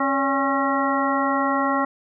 harmonic tone with a mistuned harmonic, 272.1 Hz, C#4, 32 cents flat, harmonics 1 / 2 / 3 / 4 / 5 / 7, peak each -24 / -27 / -26 / -24 / -27 / -30 dBFS, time 0-1.85 s, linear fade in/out 5 ms, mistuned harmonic 2, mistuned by +72 cents, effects none

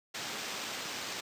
white noise with sample-and-hold, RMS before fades -39 dBFS, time 0.14-1.21 s, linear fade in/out 10 ms, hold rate 11025 Hz, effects high-pass 150 Hz 12 dB/octave + resampled to 32000 Hz

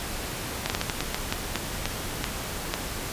slowing click train, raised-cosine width 0.2 ms, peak -8 dBFS, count 12, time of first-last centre 0.66-2.739 s, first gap 39 ms, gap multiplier 1.29, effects pink hiss -33 dBFS RMS until 3.12 s + resampled to 32000 Hz

